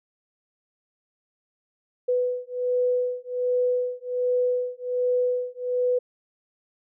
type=beating tone pair; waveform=sine; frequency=495.9 / 497.2 Hz; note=B4 / B4; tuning=+7 / +12 cents; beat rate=1.3 Hz; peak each=-25 dBFS; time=2.08-5.99 s; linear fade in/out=10 ms; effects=none